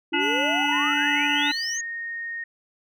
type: exponential sweep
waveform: sine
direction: up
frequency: 321.2 to 6780 Hz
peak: -27 dBFS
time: 0.12-1.81 s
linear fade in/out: 5 ms
type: harmonic tone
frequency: 289.9 Hz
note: D4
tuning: 22 cents flat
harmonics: 1 / 3 / 5 / 7 / 9 / 10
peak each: -28 / -28 / -28 / -28 / -28 / -28 dBFS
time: 0.13-1.52 s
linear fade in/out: 10 ms
type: tone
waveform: 25% pulse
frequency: 3000 Hz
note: F#7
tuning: 23 cents sharp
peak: -34 dBFS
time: 0.19-1.8 s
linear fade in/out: 50 ms
type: tone with pitch glide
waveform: sine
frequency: 1832 to 1853.3 Hz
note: A#6 to A#6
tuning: -31 to -11 cents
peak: -29 dBFS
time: 0.72-2.44 s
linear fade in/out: 5 ms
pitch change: +20 cents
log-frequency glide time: 1.29-1.91 s
effects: none